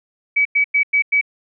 sine tone bursts, 2280 Hz, C#7, 48 cents sharp, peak -12 dBFS, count 5, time 0.36-1.213 s, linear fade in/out 10 ms, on 93 ms, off 97 ms, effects none

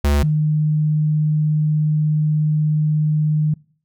square / sine tone pair in turn, 72.1 / 152.77 Hz, D2 / D#3, -31 / -31 cents, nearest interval octave + minor second, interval 1300 cents, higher second, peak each -14 dBFS, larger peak neither, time 0.04-0.23 / 0.23-3.54 s, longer second, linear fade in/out 5 ms, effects noise-tail reverb RT60 0.5 s tail -25 dB re dry

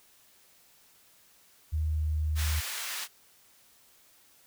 sine tone with pitch glide, 77.78 to 77.06 Hz, D#2 to D#2, 0 to -16 cents, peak -26 dBFS, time 1.72-2.61 s, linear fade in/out 20 ms, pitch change -16 cents, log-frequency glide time 1.86-2.04 s
pink high-pass noise, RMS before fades -36 dBFS, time 2.35-3.08 s, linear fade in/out 50 ms, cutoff 1500 Hz, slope 12 dB/octave
effects white hiss -61 dBFS RMS until 4.46 s

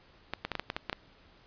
clicks, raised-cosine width 0.3 ms, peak -16 dBFS, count 9, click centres 0.336 / 0.45 / 0.517 / 0.553 / 0.596 / 0.701 / 0.765 / 0.897 / 0.929 s, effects pink hiss -60 dBFS RMS until 1.46 s + resampled to 11025 Hz

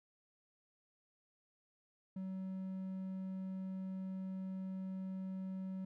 triangle tone, 189 Hz, F#3, 37 cents sharp, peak -38 dBFS, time 2.16-5.85 s, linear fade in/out 5 ms, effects none

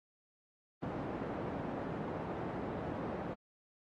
pink band-pass noise, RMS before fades -40 dBFS, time 0.82-3.34 s, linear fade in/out 10 ms, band 140 to 850 Hz, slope 12 dB/octave, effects AAC 32 kbps

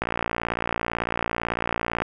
click train, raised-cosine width 0.5 ms, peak -9 dBFS, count 117, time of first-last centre 0.02-2.02 s, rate 58 Hz, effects none

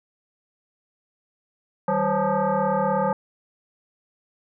sine tone with frequency modulation, 158.4 Hz, D#3, 31 cents sharp, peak -19 dBFS, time 1.88-3.13 s, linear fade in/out 2 ms, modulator 353 Hz, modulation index 2.8, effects none

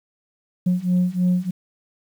sine beating tone pair, 178.6 / 181.8 Hz, F3 / F#3, +39 / -30 cents, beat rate 3.2 Hz, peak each -19 / -18 dBFS, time 0.66-1.51 s, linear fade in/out 10 ms, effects tanh soft clip ceiling -13 dBFS + 8-bit

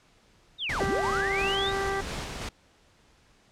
sine linear two-way sweep, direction down then up, 3856 to 34.65 to 3856 Hz, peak -28 dBFS, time 0.58-1.73 s, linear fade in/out 50 ms, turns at 0.85 s
pink noise with tremolo, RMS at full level -34 dBFS, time 0.69-2.49 s, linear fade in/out 5 ms, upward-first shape square, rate 2.9 Hz, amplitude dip 25%
harmonic tone, 392 Hz, G4, in tune, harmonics 1 / 2 / 3 / 4 / 5, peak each -30 / -33 / -35 / -36 / -37 dBFS, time 0.8-2.01 s, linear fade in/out 5 ms
effects pink hiss -61 dBFS RMS until 3.51 s + low-pass 7000 Hz 12 dB/octave

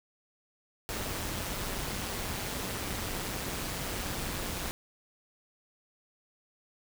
pink noise with amplitude modulation, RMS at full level -33 dBFS, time 0.89-4.71 s, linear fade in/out 0 ms, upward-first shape sine, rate 193 Hz, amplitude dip 55%, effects none

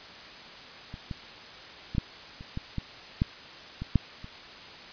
clicks, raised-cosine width 5 ms, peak -27 / -22 / -21 / -12 / -30 / -20 / -18 / -11 / -21 / -8 / -29 dBFS, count 11, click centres 0.941 / 1.112 / 1.95 / 1.982 / 2.409 / 2.574 / 2.783 / 3.219 / 3.82 / 3.957 / 4.244 s, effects white hiss -45 dBFS RMS until 4.92 s + resampled to 11025 Hz

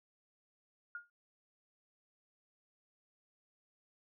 sine tone with exponential decay, 1424 Hz, F6, 33 cents sharp, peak -38 dBFS, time 0.95-1.1 s, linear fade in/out 2 ms, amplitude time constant 31 ms, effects none

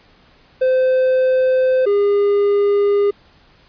triangle tone pair in turn, 516 / 406.3 Hz, C5 / G#4, -24 / -38 cents, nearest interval major third, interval 414 cents, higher first, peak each -10 dBFS, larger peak neither, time 0.61-1.86 / 1.86-3.11 s, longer neither, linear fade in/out 10 ms, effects pink hiss -51 dBFS RMS until 3.68 s + resampled to 11025 Hz

